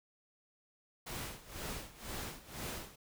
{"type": "noise with tremolo", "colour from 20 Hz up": "pink", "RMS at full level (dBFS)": -41, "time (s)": [1.06, 2.96], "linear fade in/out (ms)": 10, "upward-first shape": "sine", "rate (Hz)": 2, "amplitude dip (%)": 85, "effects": []}